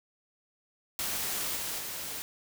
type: noise with level steps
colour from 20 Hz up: white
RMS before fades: -33 / -35 / -38 dBFS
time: 0.99-2.22 s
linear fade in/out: 0 ms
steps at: 1.55 / 1.78 s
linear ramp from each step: 20 ms
effects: none